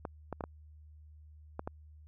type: clicks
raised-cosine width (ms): 1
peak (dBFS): -23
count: 6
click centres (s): 0.052 / 0.327 / 0.408 / 0.439 / 1.594 / 1.675
effects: added 76 Hz sine -52 dBFS peak until 2.07 s